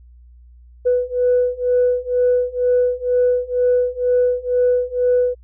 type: beating tone pair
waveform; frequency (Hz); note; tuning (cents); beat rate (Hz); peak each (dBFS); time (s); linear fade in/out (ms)
sine; 493.9 / 496; B4 / B4; 0 / +7; 2.1; -17 / -16; 0.85-5.35; 20
effects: tanh soft clip ceiling -8 dBFS + added 60 Hz sine -42 dBFS peak until 5.43 s